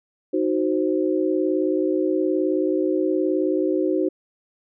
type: chord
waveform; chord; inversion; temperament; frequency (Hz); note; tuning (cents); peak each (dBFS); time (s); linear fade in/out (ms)
sine; C diminished; first; equal; 311.1 / 370 / 523.3; Eb4 / Gb4 / C5; 0 / 0 / 0; -22 / -22 / -26; 0.33-4.09; 10
effects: none